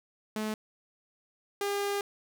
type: tone pair in turn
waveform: sawtooth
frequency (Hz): 215.5 / 403.3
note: A3 / G4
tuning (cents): -36 / +49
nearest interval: major seventh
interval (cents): 1085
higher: second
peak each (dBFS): -27 / -25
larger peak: second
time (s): 0.36-0.54 / 1.61-2.01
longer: second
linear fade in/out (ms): 2
effects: none